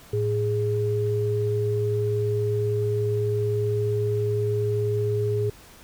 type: tone pair together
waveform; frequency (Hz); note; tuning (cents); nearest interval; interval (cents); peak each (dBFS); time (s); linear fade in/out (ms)
sine; 109.9 / 414.9; A2 / G#4; -2 / -2; octave + major seventh; 2300; -24; 0.13-5.5; 5
effects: pink hiss -49 dBFS RMS until 5.83 s